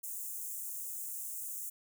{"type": "high-pass noise", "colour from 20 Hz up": "white", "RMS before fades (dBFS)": -41, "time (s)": [0.03, 1.7], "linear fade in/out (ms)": 10, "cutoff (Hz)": 6800, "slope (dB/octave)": 48, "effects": []}